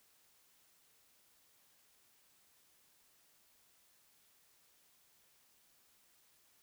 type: silence
effects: white hiss -70 dBFS RMS until 6.62 s